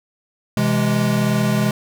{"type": "chord", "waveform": "square", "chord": "C augmented", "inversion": "none", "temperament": "equal with one note detuned", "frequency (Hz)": [129.16, 164.81, 207.7], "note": ["C3", "E3", "G#3"], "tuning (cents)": [-22, 0, 0], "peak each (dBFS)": [-21, -24, -19], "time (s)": [0.57, 1.71], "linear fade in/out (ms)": 2, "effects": []}